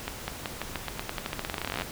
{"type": "accelerating click train", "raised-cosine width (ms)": 0.3, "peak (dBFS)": -14, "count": 28, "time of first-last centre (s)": [0.08, 1.82], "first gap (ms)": 200, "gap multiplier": 0.89, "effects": ["pink hiss -40 dBFS RMS until 1.91 s"]}